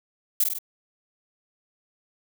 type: noise with echo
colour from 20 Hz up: violet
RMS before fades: -20 dBFS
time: 0.4-0.44 s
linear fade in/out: 5 ms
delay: 49 ms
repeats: 3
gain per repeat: -4 dB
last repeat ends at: 0.587 s
effects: none